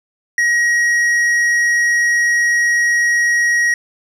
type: tone with tanh clipping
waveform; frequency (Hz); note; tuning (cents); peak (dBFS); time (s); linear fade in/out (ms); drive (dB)
sine; 1896; A#6; +29; -13; 0.38-3.74; 2; 8
effects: none